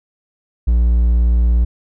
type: tone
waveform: triangle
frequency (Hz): 58.7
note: A#1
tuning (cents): +13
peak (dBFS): -8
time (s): 0.67-1.65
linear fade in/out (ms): 10
effects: none